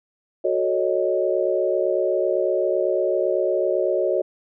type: chord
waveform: sine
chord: D# half-diminished seventh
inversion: first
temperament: equal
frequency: 370 / 440 / 554.4 / 622.3 Hz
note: F#4 / A4 / C#5 / D#5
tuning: 0 / 0 / 0 / 0 cents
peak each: -23 / -27 / -23 / -24 dBFS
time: 0.44-4.22 s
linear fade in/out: 10 ms
effects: none